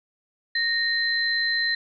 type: tone pair together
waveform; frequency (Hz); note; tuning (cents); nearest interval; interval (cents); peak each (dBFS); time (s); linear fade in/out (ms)
sine; 1851 / 4079; A#6 / C8; -13 / -45; octave + major second; 1368; -23 / -25; 0.55-1.75; 5
effects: none